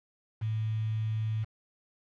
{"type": "tone with quantisation", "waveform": "sine", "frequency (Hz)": 109.5, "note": "A2", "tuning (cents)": -8, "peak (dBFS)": -28, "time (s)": [0.41, 1.45], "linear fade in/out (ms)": 20, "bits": 8, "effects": ["low-pass 3000 Hz 12 dB/octave"]}